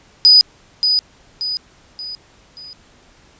sine tone with echo, 4967 Hz, D#8, 4 cents flat, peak -5 dBFS, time 0.25-0.41 s, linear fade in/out 0 ms, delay 580 ms, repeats 4, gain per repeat -7 dB, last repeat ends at 2.73 s, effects pink hiss -50 dBFS RMS until 3.39 s + resampled to 16000 Hz

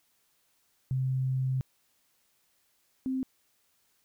sine tone pair in turn, 130.81 / 261.6 Hz, C3 / C4, 0 / 0 cents, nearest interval octave, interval 1200 cents, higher second, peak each -26 / -28 dBFS, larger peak first, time 0.91-1.61 / 3.06-3.23 s, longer first, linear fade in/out 0 ms, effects white hiss -71 dBFS RMS until 4.04 s

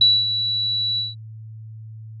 sine tone with ADSR envelope, 3934 Hz, B7, 7 cents flat, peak -9 dBFS, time 0.01-1.15 s, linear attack 4 ms, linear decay 230 ms, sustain -10 dB, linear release 170 ms, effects added 110 Hz sine -34 dBFS peak until 2.2 s + MP3 64 kbps

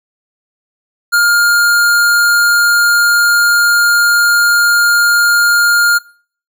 square tone, 1411 Hz, F6, 17 cents sharp, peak -8 dBFS, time 1.12-5.99 s, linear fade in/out 20 ms, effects noise-tail reverb RT60 0.5 s tail -23 dB re dry

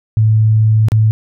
sine tone with dropouts, 109.3 Hz, A2, 11 cents flat, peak -7 dBFS, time 0.17-1.11 s, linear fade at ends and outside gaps 0 ms, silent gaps 0.885-0.919 s, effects none

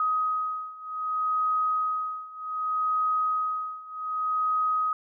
sine beating tone pair, 1258 / 1258.65 Hz, D#6 / D#6, +19 / +20 cents, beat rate 0.65 Hz, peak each -29 / -27 dBFS, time 0-4.93 s, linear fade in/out 2 ms, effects none

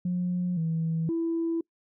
sine tone with pitch steps, 178.8 / 162.8 / 331.6 Hz, F3 / E3 / E4, +41 / -21 / +10 cents, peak -24 dBFS, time 0.05-1.61 s, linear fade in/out 5 ms, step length 520 ms, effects noise-tail reverb RT60 0.1 s tail -25 dB re dry + tanh soft clip ceiling -21 dBFS

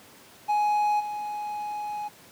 triangle tone with level steps, 836 Hz, G#5, 11 cents sharp, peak -19 / -28 dBFS, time 0.48-2.09 s, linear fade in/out 20 ms, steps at 0.99 s, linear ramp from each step 20 ms, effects pink hiss -51 dBFS RMS until 2.31 s + high-pass 150 Hz 12 dB/octave

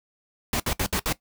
pink noise bursts, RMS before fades -25 dBFS, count 5, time 0.53-1.127 s, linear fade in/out 2 ms, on 69 ms, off 63 ms, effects noise-tail reverb RT60 0.1 s tail -17 dB re dry

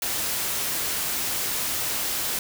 white noise, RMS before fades -27 dBFS, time 0.02-2.39 s, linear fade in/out 2 ms, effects none

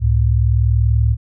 sine tone pair together, 68.85 / 109.3 Hz, C#2 / A2, -11 / -11 cents, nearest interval minor sixth, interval 800 cents, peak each -14 / -14 dBFS, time 0-1.17 s, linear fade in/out 50 ms, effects none

